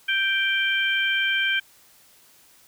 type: harmonic tone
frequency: 784 Hz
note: G5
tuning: in tune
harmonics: 2 / 3 / 4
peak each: -23 / -25 / -26 dBFS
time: 0.08-1.6 s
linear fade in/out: 10 ms
effects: white hiss -55 dBFS RMS until 2.67 s